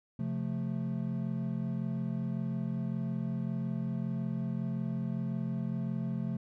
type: chord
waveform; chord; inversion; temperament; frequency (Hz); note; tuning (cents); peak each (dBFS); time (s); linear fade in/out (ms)
triangle; F major; second; equal with one note detuned; 132.87 / 174.61 / 220; C3 / F3 / A3; +27 / 0 / 0; -34; 0.19-6.37; 5
effects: none